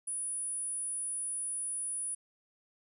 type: tone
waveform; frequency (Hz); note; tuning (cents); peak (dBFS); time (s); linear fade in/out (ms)
sine; 9800; D#9; -27; -31; 0.07-2.15; 10
effects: tanh soft clip ceiling -33 dBFS